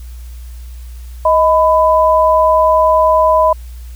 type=tone pair together; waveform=sine; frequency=630 / 1000.1 Hz; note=D#5 / B5; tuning=+21 / +21 cents; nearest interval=minor sixth; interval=800 cents; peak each=-10 dBFS; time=1.25-3.53 s; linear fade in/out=5 ms; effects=added 60 Hz sine -27 dBFS peak until 3.95 s + white hiss -46 dBFS RMS until 3.95 s